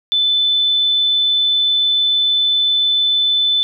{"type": "tone", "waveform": "sine", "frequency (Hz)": 3513, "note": "A7", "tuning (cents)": -3, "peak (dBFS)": -12, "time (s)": [0.12, 3.63], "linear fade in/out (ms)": 0, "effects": []}